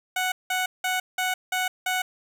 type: tone bursts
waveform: 15% pulse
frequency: 740 Hz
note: F#5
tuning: in tune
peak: -17 dBFS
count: 6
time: 0.16-2.02 s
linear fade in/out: 5 ms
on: 160 ms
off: 180 ms
effects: none